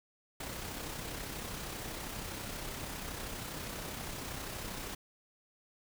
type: noise with amplitude modulation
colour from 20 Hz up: pink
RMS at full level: -40 dBFS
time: 0.4-4.95 s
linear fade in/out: 5 ms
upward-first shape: sine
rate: 32.5 Hz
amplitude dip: 35%
effects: none